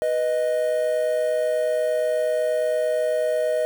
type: tone pair together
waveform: triangle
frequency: 493.9 / 622.3 Hz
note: B4 / D#5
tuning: 0 / 0 cents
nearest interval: major third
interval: 400 cents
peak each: -23 / -19 dBFS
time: 0.02-3.65 s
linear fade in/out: 0 ms
effects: 7-bit